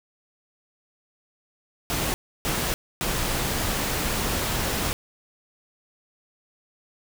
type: noise bursts at uneven times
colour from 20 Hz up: pink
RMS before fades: -26 dBFS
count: 3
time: 1.9-2.14 / 2.45-2.74 / 3.01-4.93 s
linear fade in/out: 0 ms
effects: none